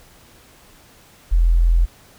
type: tone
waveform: sine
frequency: 42.26 Hz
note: E1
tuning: 44 cents sharp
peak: -11 dBFS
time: 1.31-1.86 s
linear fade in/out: 20 ms
effects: pink hiss -49 dBFS RMS until 2.18 s